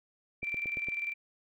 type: tone with tremolo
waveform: sine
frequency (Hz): 2349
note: D7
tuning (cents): 0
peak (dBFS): -30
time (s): 0.42-1.14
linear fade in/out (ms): 20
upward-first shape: square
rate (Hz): 20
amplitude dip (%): 50
type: click train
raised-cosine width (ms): 2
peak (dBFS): -31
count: 5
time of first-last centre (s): 0.43-0.886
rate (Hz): 8.78
effects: none